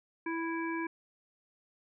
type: harmonic tone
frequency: 330 Hz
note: E4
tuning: 2 cents sharp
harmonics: 1 / 3 / 5 / 7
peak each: -34 / -39 / -41 / -42 dBFS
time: 0.26-0.87 s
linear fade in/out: 5 ms
effects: none